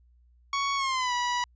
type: tone with pitch glide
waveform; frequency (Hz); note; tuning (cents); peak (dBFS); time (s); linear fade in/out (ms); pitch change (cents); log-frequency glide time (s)
sawtooth; 1115 to 976.3; C#6 to B5; +10 to -20; -22; 0.53-1.44; 2; -230; 0.76-1.13
effects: added 60 Hz sine -57 dBFS peak until 1.55 s + resampled to 16000 Hz